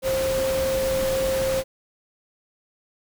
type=tone in noise; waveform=sine; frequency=530 Hz; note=C5; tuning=22 cents sharp; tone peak=-21 dBFS; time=0.02-1.64 s; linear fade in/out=50 ms; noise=pink; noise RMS=-30 dBFS; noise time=0.02-1.64 s; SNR=+6 dB; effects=none